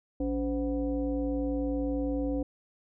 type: tone with frequency modulation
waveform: sine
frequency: 284.5 Hz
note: C#4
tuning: 45 cents sharp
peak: -27 dBFS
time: 0.2-2.43 s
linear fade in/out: 5 ms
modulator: 229 Hz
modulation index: 0.99
effects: none